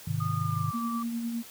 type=chord; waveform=sine; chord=Ab major; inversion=none; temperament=just; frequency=103.83 / 129.78 / 155.74 Hz; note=Ab2 / C3 / Eb3; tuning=0 / -14 / +2 cents; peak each=-31 / -32 / -31 dBFS; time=0.07-0.71 s; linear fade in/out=5 ms
type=tone with pitch glide; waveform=sine; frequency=1228 to 1161.8 Hz; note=D#6 to D6; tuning=-23 to -19 cents; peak=-33 dBFS; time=0.2-1.03 s; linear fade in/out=5 ms; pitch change=-96 cents; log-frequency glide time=0.36-0.78 s
type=tone with tremolo; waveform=sine; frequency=233.1 Hz; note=A#3; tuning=in tune; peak=-28 dBFS; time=0.73-1.43 s; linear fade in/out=20 ms; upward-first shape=sine; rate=9.8 Hz; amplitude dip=35%
effects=white hiss -48 dBFS RMS until 1.5 s + high-pass 60 Hz 12 dB/octave